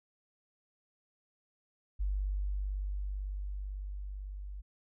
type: tone with level ramp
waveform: sine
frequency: 49 Hz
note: G1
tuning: in tune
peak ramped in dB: -29 to -40 dBFS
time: 1.99-4.62 s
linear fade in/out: 20 ms
effects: none